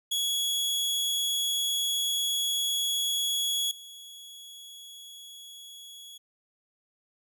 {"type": "tone with level steps", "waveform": "sawtooth", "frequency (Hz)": 3353, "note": "G#7", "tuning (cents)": 16, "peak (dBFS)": [-23, -41], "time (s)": [0.11, 6.18], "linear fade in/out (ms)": 10, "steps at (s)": 3.71, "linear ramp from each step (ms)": 2, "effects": []}